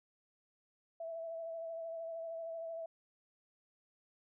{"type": "tone with vibrato", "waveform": "sine", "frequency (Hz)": 659.3, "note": "E5", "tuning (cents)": 0, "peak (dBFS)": -40, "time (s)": [1, 2.86], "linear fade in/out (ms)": 5, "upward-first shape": "sine", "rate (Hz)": 13, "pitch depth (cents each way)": 24, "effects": []}